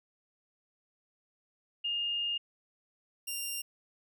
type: tone pair in turn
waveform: sine / 10% pulse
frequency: 2830 / 2789 Hz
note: F7 / F7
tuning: +22 / -3 cents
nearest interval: unison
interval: 25 cents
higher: first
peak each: -30 / -26 dBFS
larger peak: second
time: 1.84-2.38 / 3.27-3.62 s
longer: first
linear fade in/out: 10 ms
effects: none